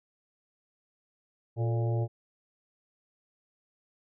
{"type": "harmonic tone with a mistuned harmonic", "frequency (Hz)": 116.54, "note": "A#2", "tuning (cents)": 0, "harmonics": [1, 3, 4, 5, 6, 7], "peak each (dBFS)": [-26, -37, -40, -40, -44, -45], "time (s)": [1.56, 2.08], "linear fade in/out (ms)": 50, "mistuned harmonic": 4, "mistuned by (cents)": -89, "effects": []}